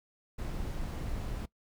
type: noise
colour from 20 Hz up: brown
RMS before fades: -36 dBFS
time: 0.38-1.46 s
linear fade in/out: 10 ms
effects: noise-tail reverb RT60 0.1 s tail -21 dB re dry